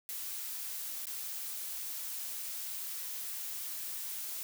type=noise with dropouts; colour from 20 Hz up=blue; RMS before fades=-40 dBFS; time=0.09-4.43 s; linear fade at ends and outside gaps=0 ms; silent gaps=1.055-1.069 s; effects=none